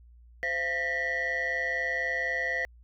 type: tone cluster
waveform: sine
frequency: 517 / 681 / 1810 / 1954 Hz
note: C5 / F5 / A6 / B6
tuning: -21 / -44 / +48 / -19 cents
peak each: -35 / -36 / -32 / -28 dBFS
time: 0.43-2.65 s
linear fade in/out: 0 ms
effects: tanh soft clip ceiling -22 dBFS + added 59 Hz sine -51 dBFS peak until 2.83 s